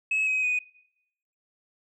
sine tone with pitch steps, 2576 / 2532 / 2488 Hz, E7 / D#7 / D#7, -41 / +30 / -1 cents, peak -21 dBFS, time 0.11-0.59 s, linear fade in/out 5 ms, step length 160 ms, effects noise-tail reverb RT60 0.8 s tail -22 dB re dry + tanh soft clip ceiling -20 dBFS

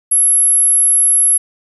sine tone, 11175 Hz, F9, in tune, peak -8 dBFS, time 0.11-1.38 s, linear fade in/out 10 ms, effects 8-bit

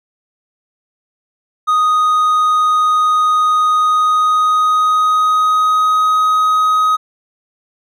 triangle tone with pitch glide, 1244.5 to 1259 Hz, D#6 to D#6, 0 to +20 cents, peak -8 dBFS, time 1.67-6.97 s, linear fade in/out 20 ms, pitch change +20 cents, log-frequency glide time 3.75-6.16 s, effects none

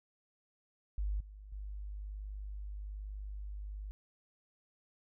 sine tone with level steps, 50.6 Hz, G#1, 44 cents flat, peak -32 / -48 / -40 dBFS, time 0.98-3.91 s, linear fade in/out 0 ms, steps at 1.2 / 1.52 s, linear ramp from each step 5 ms, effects none

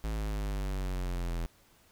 square exponential sweep, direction down, 54.6 to 41.61 Hz, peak -32 dBFS, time 0.04-1.46 s, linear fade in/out 0 ms, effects pink hiss -63 dBFS RMS until 1.91 s

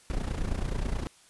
brown noise with amplitude modulation, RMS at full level -27 dBFS, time 0.1-1.07 s, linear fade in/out 0 ms, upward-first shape sine, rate 29.3 Hz, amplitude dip 75%, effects white hiss -58 dBFS RMS until 1.29 s + resampled to 24000 Hz

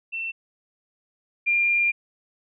sine tone pair in turn, 2690 / 2397 Hz, E7 / D7, +34 / +35 cents, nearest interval major second, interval 199 cents, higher first, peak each -27 / -18 dBFS, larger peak second, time 0.12-0.32 / 1.46-1.92 s, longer second, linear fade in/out 20 ms, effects none

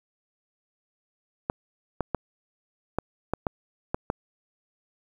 clicks, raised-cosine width 1 ms, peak -11 dBFS, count 8, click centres 1.499 / 2.007 / 2.147 / 2.986 / 3.336 / 3.468 / 3.945 / 4.101 s, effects 8-bit

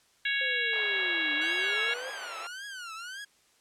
harmonic tone, 554.4 Hz, C#5, in tune, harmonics 3 / 4 / 5 / 6 / 7, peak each -30 / -32 / -34 / -36 / -37 dBFS, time 0.25-1.94 s, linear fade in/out 5 ms
sine linear two-way sweep, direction down then up, 529 to 290 to 529 Hz, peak -39 dBFS, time 0.41-2.1 s, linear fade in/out 2 ms, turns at 1.34 s
pink band-pass noise, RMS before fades -43 dBFS, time 0.73-2.47 s, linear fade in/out 2 ms, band 540 to 3100 Hz, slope 24 dB/octave
sawtooth tone with vibrato, 1467 Hz, F#6, 15 cents flat, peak -35 dBFS, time 1.41-3.25 s, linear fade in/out 10 ms, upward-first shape triangle, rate 1.8 Hz, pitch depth 230 cents each way
effects white hiss -65 dBFS RMS until 3.6 s + low-pass 9000 Hz 12 dB/octave

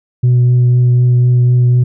sine tone with vibrato, 123.47 Hz, B2, in tune, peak -4 dBFS, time 0.23-1.84 s, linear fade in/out 10 ms, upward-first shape triangle, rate 4 Hz, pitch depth 12 cents each way, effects tanh soft clip ceiling -5 dBFS

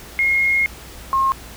sine tone pair in turn, 2149 / 1072.5 Hz, C7 / C6, +46 / +42 cents, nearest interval octave, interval 1204 cents, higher first, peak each -14 / -14 dBFS, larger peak neither, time 0.19-0.66 / 1.13-1.32 s, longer first, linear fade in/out 0 ms, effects added 60 Hz sine -41 dBFS peak until 1.56 s + pink hiss -39 dBFS RMS until 1.56 s

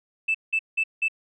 sine tone bursts, 2637 Hz, E7, in tune, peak -19 dBFS, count 4, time 0.28-1.084 s, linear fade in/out 10 ms, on 66 ms, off 180 ms, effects tanh soft clip ceiling -15 dBFS

